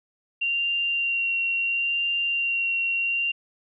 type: tone with vibrato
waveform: sine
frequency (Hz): 2764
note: F7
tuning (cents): -19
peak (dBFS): -22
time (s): 0.41-3.32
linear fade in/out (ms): 10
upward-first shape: sine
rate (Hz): 0.73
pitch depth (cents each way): 14
effects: none